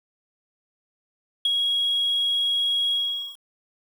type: tone with ADSR envelope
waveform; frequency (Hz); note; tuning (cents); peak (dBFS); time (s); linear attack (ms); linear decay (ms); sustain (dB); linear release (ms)
sine; 3308; G#7; -8; -14; 1.45-3.37; 5; 17; -5; 450
effects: tanh soft clip ceiling -16 dBFS + 8-bit